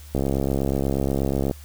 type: click train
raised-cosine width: 2 ms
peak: -10 dBFS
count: 94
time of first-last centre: 0.15-1.512 s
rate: 68.3 Hz
effects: added 74 Hz sine -40 dBFS peak until 1.64 s + white hiss -49 dBFS RMS until 1.64 s